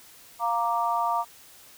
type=chord; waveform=sine; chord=Bb major; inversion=second; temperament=equal; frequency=698.5 / 932.3 / 1174.7 Hz; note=F5 / Bb5 / D6; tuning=0 / 0 / 0 cents; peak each=-28 / -26 / -28 dBFS; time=0.39-1.25 s; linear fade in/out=50 ms; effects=white hiss -51 dBFS RMS until 1.77 s